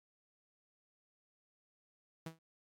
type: tone with exponential decay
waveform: sawtooth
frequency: 162.6 Hz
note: E3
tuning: 23 cents flat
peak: -36 dBFS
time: 2.26-2.39 s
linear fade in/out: 5 ms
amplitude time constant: 28 ms
effects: AAC 48 kbps